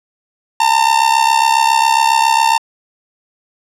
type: tone with amplitude modulation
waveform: 45% pulse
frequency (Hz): 905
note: A5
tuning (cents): +48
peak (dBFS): -6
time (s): 0.6-2.58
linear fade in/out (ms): 5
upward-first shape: sine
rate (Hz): 67.3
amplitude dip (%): 80
effects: low-pass 10000 Hz 12 dB/octave